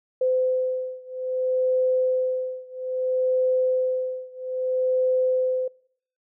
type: beating tone pair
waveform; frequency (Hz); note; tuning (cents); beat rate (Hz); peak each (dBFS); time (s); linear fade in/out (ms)
sine; 512 / 512.61; C5 / C5; -38 / -36; 0.61; -24 / -25; 0.21-5.68; 5
effects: noise-tail reverb RT60 0.6 s tail -23 dB re dry